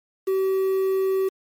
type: tone with quantisation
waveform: triangle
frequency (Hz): 382.4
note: G4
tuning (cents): -43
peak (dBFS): -17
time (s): 0.27-1.29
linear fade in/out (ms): 10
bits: 7
effects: MP3 96 kbps